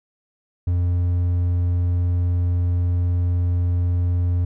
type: tone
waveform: triangle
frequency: 88.1 Hz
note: F2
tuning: 16 cents sharp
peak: -15 dBFS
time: 0.67-4.45 s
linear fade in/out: 5 ms
effects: none